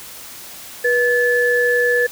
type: tone pair together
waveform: sine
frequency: 486 / 1731.9 Hz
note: B4 / A6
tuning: -28 / -28 cents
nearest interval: octave + minor seventh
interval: 2200 cents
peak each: -16 dBFS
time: 0.84-2.07 s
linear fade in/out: 10 ms
effects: white hiss -36 dBFS RMS until 2.11 s